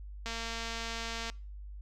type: click train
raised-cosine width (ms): 0.2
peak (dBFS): -21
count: 239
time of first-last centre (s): 0.26-1.299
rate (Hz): 229
effects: noise-tail reverb RT60 0.4 s tail -24 dB re dry + added 50 Hz sine -42 dBFS peak until 1.81 s